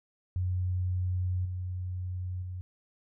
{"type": "tone with level steps", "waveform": "sine", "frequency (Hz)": 91.1, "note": "F#2", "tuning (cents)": -26, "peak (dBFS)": [-27, -32, -35], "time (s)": [0.36, 2.61], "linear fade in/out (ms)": 0, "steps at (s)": [1.45, 2.42], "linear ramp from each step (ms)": 5, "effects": []}